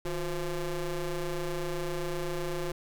30% pulse ring-modulated tone, 171.1 Hz, F3, 35 cents flat, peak -25 dBFS, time 0.05-2.72 s, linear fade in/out 5 ms, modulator 185 Hz, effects none

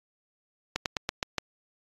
slowing click train, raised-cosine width 0.2 ms, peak -10 dBFS, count 6, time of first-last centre 0.76-1.383 s, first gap 98 ms, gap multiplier 1.12, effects AAC 32 kbps

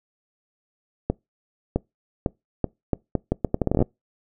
accelerating click train, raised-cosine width 2 ms, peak -7 dBFS, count 18, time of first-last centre 1.1-3.824 s, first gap 660 ms, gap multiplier 0.76, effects noise-tail reverb RT60 0.2 s tail -25 dB re dry

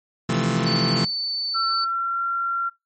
sawtooth chord, F major seventh, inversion second, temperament just, 130.96 / 163.7 / 174.61 / 218.3 Hz, C3 / E3 / F3 / A3, +2 / -12 / 0 / -13 cents, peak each -21 dBFS, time 0.29-1.05 s, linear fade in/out 5 ms
sine tone, 4514 Hz, C#8, 31 cents sharp, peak -23 dBFS, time 0.66-1.85 s, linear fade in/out 10 ms
sine tone with pitch glide, 1347 to 1372.1 Hz, E6 to F6, +37 to -31 cents, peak -21 dBFS, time 1.54-2.7 s, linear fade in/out 20 ms, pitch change +32 cents, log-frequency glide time 1.71-2.22 s
effects noise-tail reverb RT60 0.2 s tail -23 dB re dry + MP3 32 kbps

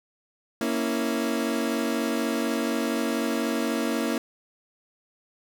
30% pulse chord, A# diminished, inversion none, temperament equal, 233.1 / 277.2 / 329.6 Hz, A#3 / C#4 / E4, 0 / 0 / 0 cents, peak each -25 / -27 / -27 dBFS, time 0.61-4.18 s, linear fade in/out 2 ms, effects none

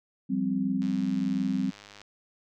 sine chord, F suspended second, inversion none, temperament equal, 174.61 / 196 / 261.6 Hz, F3 / G3 / C4, 0 / 0 / 0 cents, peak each -34 / -28 / -28 dBFS, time 0.29-1.71 s, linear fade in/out 20 ms
click train, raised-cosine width 0.2 ms, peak -30 dBFS, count 123, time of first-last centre 0.82-2.016 s, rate 102 Hz
effects none

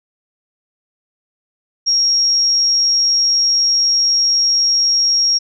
sine tone, 5588 Hz, F8, in tune, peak -11 dBFS, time 1.86-5.39 s, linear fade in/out 20 ms, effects none

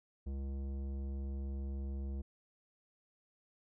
sine tone with tanh clipping, 68.2 Hz, C#2, 28 cents flat, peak -39 dBFS, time 0.26-2.22 s, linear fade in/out 10 ms, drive 14 dB, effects none

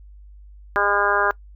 harmonic tone, 203 Hz, G#3, 39 cents flat, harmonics 2 / 3 / 4 / 5 / 6 / 7 / 8, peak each -26 / -26 / -26 / -24 / -24 / -23 / -23 dBFS, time 0.76-1.31 s, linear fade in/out 0 ms, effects noise-tail reverb RT60 0.1 s tail -22 dB re dry + added 50 Hz sine -41 dBFS peak until 1.55 s

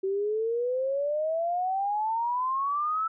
sine exponential sweep, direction up, 379.3 to 1328 Hz, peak -25 dBFS, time 0.03-3.08 s, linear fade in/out 10 ms, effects none

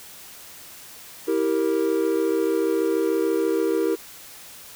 triangle chord, E diminished, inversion none, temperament equal with one note detuned, 325.5 / 392 / 466.2 Hz, E4 / G4 / Bb4, -22 / 0 / 0 cents, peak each -22 dBFS, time 1.27-3.96 s, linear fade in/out 20 ms, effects white hiss -43 dBFS RMS until 4.75 s

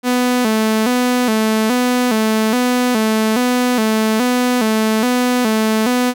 sawtooth tone with vibrato, 233.1 Hz, A#3, in tune, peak -9 dBFS, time 0.03-6.14 s, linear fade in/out 50 ms, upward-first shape square, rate 1.2 Hz, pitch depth 110 cents each way, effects none

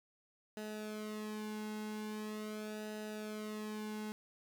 sawtooth tone with flanger, 213.5 Hz, G#3, 48 cents sharp, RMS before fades -43 dBFS, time 0.57-4.12 s, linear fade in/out 0 ms, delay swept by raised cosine 0.89 to 1.68 ms, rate 0.42 Hz, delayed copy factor -0.75, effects none

